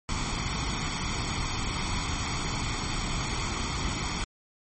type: noise with comb filter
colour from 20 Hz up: pink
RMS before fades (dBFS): -30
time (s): 0.09-4.24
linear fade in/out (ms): 0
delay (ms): 0.89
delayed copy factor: +0.65
effects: MP3 32 kbps